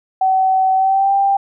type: tone with pitch glide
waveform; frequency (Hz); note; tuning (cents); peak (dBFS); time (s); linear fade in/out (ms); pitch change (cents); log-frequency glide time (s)
sine; 759 to 790.3; F#5 to G5; +44 to +14; -11; 0.21-1.37; 5; +70; 0.75-1.13
effects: none